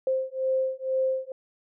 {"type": "beating tone pair", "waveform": "sine", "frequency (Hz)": [523.3, 525.4], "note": ["C5", "C5"], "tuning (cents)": [0, 7], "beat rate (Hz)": 2.1, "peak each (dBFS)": -27, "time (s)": [0.07, 1.32], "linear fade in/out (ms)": 2, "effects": []}